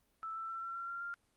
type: tone with pitch steps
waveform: sine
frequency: 1318.5 / 1330.7 / 1343.1 / 1355.6 / 1368.2 / 1380.9 / 1393.7 Hz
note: E6 / E6 / E6 / E6 / F6 / F6 / F6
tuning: 0 / +16 / +32 / +48 / -36 / -20 / -4 cents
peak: -39 dBFS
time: 0.23-1.14 s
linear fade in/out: 0 ms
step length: 130 ms
effects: pink hiss -75 dBFS RMS until 1.36 s + Opus 32 kbps